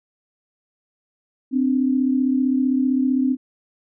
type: tone pair together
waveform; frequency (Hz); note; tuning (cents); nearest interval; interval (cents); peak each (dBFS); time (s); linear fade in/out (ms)
sine; 258.2 / 293.7; C4 / D4; -23 / 0; major second; 223; -17 / -23; 1.51-3.37; 50
effects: none